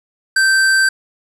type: tone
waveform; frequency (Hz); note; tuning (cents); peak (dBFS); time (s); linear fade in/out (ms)
square; 1558; G6; -11; -11; 0.36-0.89; 5
effects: resampled to 24000 Hz + 7-bit